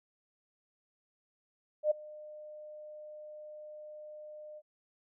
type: tone with ADSR envelope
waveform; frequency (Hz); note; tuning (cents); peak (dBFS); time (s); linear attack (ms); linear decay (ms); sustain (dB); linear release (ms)
sine; 606; D#5; -46; -22; 1.83-4.62; 78; 11; -23; 46
effects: none